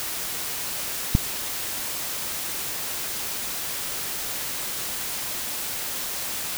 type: click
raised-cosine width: 5 ms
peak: -4 dBFS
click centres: 1.151 s
effects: white hiss -30 dBFS RMS until 6.57 s